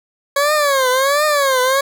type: tone with vibrato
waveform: 20% pulse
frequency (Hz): 554.4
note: C#5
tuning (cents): 0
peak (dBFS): -8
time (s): 0.36-1.81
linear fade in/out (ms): 5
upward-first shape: triangle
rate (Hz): 1.4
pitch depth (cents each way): 180
effects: none